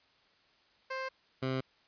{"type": "tone pair in turn", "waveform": "15% pulse", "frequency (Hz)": [526, 131.2], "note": ["C5", "C3"], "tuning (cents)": [9, 5], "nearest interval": "2 octaves", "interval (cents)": 2404, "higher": "first", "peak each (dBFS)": [-29, -25], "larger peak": "second", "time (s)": [[0.9, 1.09], [1.42, 1.61]], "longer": "neither", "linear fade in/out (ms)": 10, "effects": ["white hiss -67 dBFS RMS until 1.87 s", "resampled to 11025 Hz"]}